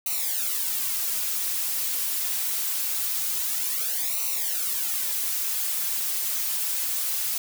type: noise with flanger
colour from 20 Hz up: blue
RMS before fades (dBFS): -27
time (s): 0.06-7.38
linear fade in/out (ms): 2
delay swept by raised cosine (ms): 0.59 to 5.99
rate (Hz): 0.24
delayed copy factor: -0.9
effects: none